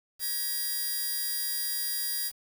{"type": "tone cluster", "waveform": "5% pulse", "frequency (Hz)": [1650, 1913, 4820], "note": ["G#6", "A#6", "D8"], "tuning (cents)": [-12, 44, 44], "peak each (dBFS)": [-31, -28, -23], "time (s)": [0.19, 2.32], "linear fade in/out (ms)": 50, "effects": ["8-bit"]}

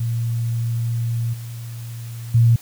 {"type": "tone with level steps", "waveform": "sine", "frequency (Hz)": 116.54, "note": "A#2", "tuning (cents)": 0, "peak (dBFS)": [-19, -29, -10], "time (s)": [0, 2.56], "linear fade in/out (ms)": 5, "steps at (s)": [1.33, 2.34], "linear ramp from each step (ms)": 10, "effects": ["white hiss -44 dBFS RMS until 2.61 s"]}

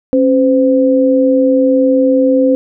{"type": "tone pair together", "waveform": "sine", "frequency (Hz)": [271.7, 513.2], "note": ["C#4", "C5"], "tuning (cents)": [-35, -34], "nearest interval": "major seventh", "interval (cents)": 1101, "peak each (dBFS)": -10, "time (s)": [0.13, 2.55], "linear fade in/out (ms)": 0, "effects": []}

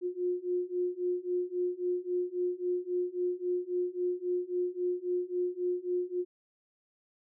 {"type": "beating tone pair", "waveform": "sine", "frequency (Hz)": [356.3, 360], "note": ["F4", "F#4"], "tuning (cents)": [35, -47], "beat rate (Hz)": 3.7, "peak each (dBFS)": [-33, -32], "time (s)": [0.01, 6.25], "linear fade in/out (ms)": 50, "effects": []}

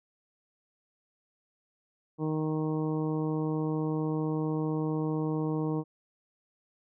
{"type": "harmonic tone", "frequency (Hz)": 155.56, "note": "D#3", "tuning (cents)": 0, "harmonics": [1, 2, 3, 4, 5, 6, 7], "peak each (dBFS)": [-31, -31, -35, -46, -45, -44, -46], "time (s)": [2.18, 5.84], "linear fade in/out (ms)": 50, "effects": []}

